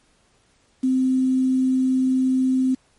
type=tone with quantisation; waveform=sine; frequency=259.5 Hz; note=C4; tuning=14 cents flat; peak=-16 dBFS; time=0.83-2.75 s; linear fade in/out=10 ms; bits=7; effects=pink hiss -61 dBFS RMS until 2.98 s + MP3 48 kbps